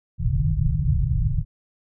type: low-pass noise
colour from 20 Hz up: white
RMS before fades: -21 dBFS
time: 0.18-1.45 s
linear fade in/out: 50 ms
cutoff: 160 Hz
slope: 96 dB/octave
effects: none